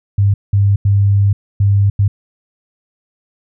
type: tone bursts at uneven times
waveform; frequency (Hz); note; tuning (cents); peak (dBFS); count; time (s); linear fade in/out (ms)
sine; 100; G2; +35; -8; 5; 0.18-0.34 / 0.53-0.76 / 0.85-1.33 / 1.6-1.9 / 1.99-2.08; 5
effects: none